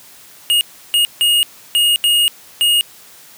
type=tone bursts at uneven times; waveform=square; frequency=2861 Hz; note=F7; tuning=41 cents sharp; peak=-11 dBFS; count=6; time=0.5-0.61 / 0.94-1.05 / 1.21-1.43 / 1.75-1.96 / 2.04-2.28 / 2.61-2.81 s; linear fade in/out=0 ms; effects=white hiss -42 dBFS RMS until 3.37 s + high-pass 80 Hz 12 dB/octave